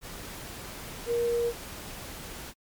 sine tone in noise, 472 Hz, A#4, 22 cents sharp, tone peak -24 dBFS, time 1.06-1.53 s, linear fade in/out 50 ms, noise pink, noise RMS -41 dBFS, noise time 0.01-2.54 s, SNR +14 dB, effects MP3 96 kbps

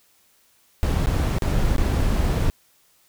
brown noise with dropouts, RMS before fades -20 dBFS, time 0.83-2.5 s, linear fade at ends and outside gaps 0 ms, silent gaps 1.06-1.07 / 1.384-1.422 / 1.764-1.782 s, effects white hiss -60 dBFS RMS until 3.08 s

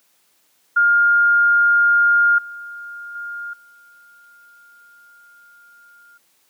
sine tone with level steps, 1411 Hz, F6, 17 cents sharp, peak -11 / -31 / -27 / -46 dBFS, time 0.76-6.18 s, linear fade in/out 10 ms, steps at 2.38 / 3.15 / 3.53 s, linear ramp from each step 5 ms, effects white hiss -61 dBFS RMS until 6.49 s + high-pass 150 Hz 12 dB/octave

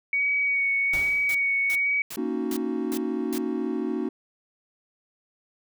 sine tone with vibrato, 2245 Hz, C#7, 21 cents sharp, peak -21 dBFS, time 0.13-2.02 s, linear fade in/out 2 ms, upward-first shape sine, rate 1.2 Hz, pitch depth 19 cents each way
pink noise with exponential decay, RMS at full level -33 dBFS, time 0.93-1.53 s, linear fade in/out 5 ms, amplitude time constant 130 ms
white noise bursts, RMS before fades -36 dBFS, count 6, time 1.29-3.382 s, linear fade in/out 2 ms, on 57 ms, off 350 ms
triangle chord, D# minor seventh, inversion second, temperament equal, 233.1 / 277.2 / 311.1 / 370 Hz, A#3 / C#4 / D#4 / F#4, 0 / 0 / 0 / 0 cents, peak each -29 dBFS, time 2.17-4.09 s, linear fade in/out 5 ms
effects none

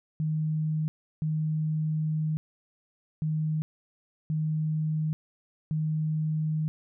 sine tone bursts at uneven times, 155.56 Hz, D#3, in tune, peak -25 dBFS, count 5, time 0.2-0.88 / 1.22-2.37 / 3.22-3.62 / 4.3-5.13 / 5.71-6.68 s, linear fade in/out 0 ms, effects none

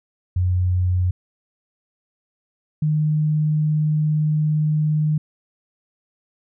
sine tone pair in turn, 90.6 / 152.9 Hz, F#2 / D#3, -36 / -30 cents, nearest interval major sixth, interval 906 cents, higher second, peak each -16 dBFS, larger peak neither, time 0.36-1.11 / 2.82-5.18 s, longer second, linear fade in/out 5 ms, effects none

